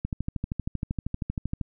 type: click train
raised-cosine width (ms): 5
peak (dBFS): -16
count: 21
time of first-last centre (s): 0.05-1.613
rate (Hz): 12.8
effects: none